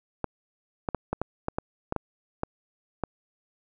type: clicks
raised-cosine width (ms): 1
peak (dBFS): -13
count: 11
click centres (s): 0.243 / 0.888 / 0.947 / 1.13 / 1.216 / 1.484 / 1.585 / 1.924 / 1.963 / 2.434 / 3.037
effects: none